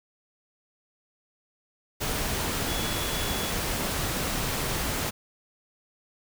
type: tone in noise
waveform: sine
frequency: 3390 Hz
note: G#7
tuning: 35 cents sharp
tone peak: -37 dBFS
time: 2.67-3.51 s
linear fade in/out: 20 ms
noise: pink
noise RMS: -29 dBFS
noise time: 2-5.11 s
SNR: -11 dB
effects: none